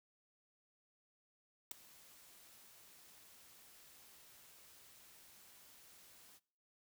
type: noise with ADSR envelope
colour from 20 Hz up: white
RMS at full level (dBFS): -38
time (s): 1.71-6.4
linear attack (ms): 5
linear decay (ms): 4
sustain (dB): -24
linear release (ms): 40
effects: noise-tail reverb RT60 0.6 s tail -24 dB re dry